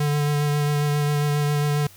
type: tone with vibrato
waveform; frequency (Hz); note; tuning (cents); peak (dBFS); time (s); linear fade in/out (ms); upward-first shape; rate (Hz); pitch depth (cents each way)
square; 146.83; D3; 0; -20; 0-1.87; 5; sine; 7.4; 16
effects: added 97 Hz sine -52 dBFS peak until 1.96 s + white hiss -49 dBFS RMS until 1.96 s